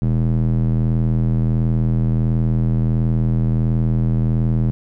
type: tone with band-pass filter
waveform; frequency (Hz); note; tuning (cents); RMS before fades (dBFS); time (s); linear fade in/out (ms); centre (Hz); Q
square; 40.72; E1; -20; -17; 0.02-4.71; 0; 150; 2.1
effects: none